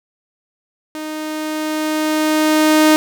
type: tone with level ramp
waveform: sawtooth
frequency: 309.3 Hz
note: D#4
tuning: 10 cents flat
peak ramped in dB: -21 to -4 dBFS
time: 0.95-2.96 s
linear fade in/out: 0 ms
effects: none